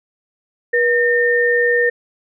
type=tone pair together; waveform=sine; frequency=481.6 / 1820.4 Hz; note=B4 / A#6; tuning=-44 / -42 cents; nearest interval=octave + major seventh; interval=2302 cents; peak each=-15 dBFS; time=0.73-1.9 s; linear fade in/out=10 ms; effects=none